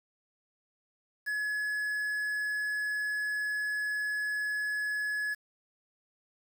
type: tone with quantisation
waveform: triangle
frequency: 1697 Hz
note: G#6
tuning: 37 cents sharp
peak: -28 dBFS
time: 1.26-5.35 s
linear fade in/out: 20 ms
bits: 8
effects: none